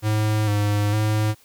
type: tone with vibrato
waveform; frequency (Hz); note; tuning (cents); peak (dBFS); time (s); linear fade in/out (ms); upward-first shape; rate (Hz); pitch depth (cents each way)
square; 105.4; G#2; +26; -19; 0.02-1.35; 50; square; 1.1; 32
effects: white hiss -55 dBFS RMS until 1.44 s